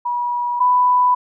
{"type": "tone pair in turn", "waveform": "sine", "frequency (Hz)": [968, 992.9], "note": ["B5", "B5"], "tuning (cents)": [-35, 9], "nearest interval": "unison", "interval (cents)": 44, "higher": "second", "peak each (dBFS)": [-18, -11], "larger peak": "second", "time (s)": [[0.05, 0.6], [0.6, 1.15]], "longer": "neither", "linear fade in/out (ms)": 10, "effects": []}